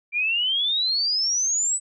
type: exponential sweep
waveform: sine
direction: up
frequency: 2349 to 8090 Hz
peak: -20 dBFS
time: 0.12-1.8 s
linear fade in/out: 50 ms
effects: none